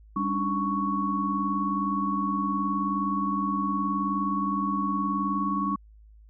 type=tone cluster; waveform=sine; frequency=198.6 / 281.2 / 300.4 / 1112 Hz; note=G3 / C#4 / D4 / C#6; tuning=+23 / +25 / +39 / +5 cents; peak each=-29 / -33 / -34 / -27 dBFS; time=0.16-5.76 s; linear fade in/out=5 ms; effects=added 53 Hz sine -49 dBFS peak until 6.29 s